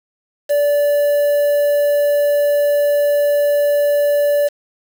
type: tone with quantisation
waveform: triangle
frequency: 580 Hz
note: D5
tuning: 22 cents flat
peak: -10 dBFS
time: 0.49-4.49 s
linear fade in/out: 20 ms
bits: 5
effects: none